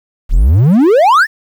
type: exponential sweep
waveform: triangle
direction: up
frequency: 31.29 to 1874 Hz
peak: -3 dBFS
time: 0.29-1.27 s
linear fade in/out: 50 ms
effects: 7-bit